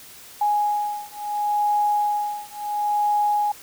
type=beating tone pair; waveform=sine; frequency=830.6 / 831.32 Hz; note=G#5 / G#5; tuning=0 / +1 cents; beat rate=0.72 Hz; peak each=-23 dBFS; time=0.41-3.52 s; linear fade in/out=5 ms; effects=white hiss -44 dBFS RMS until 3.62 s